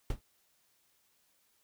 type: noise with exponential decay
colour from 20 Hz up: brown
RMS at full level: -27 dBFS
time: 0.1-0.21 s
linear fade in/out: 2 ms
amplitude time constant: 23 ms
effects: white hiss -72 dBFS RMS until 1.63 s